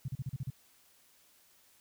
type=tone bursts; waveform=sine; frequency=130.8 Hz; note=C3; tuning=in tune; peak=-33 dBFS; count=7; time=0.05-0.503 s; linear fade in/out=5 ms; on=33 ms; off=37 ms; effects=white hiss -65 dBFS RMS until 1.8 s